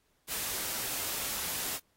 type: noise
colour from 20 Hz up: white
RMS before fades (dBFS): -35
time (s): 0.27-1.8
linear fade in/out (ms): 50
effects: pink hiss -73 dBFS RMS until 1.96 s + AAC 48 kbps